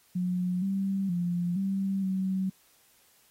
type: tone with pitch steps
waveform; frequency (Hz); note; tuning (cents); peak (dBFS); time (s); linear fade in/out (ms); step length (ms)
sine; 180.4 / 194.5 / 174.9 / 194.2 / 189.4; F#3 / G3 / F3 / G3 / F#3; -44 / -13 / +3 / -16 / +41; -26; 0.15-2.5; 10; 470
effects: white hiss -63 dBFS RMS until 3.3 s + AAC 48 kbps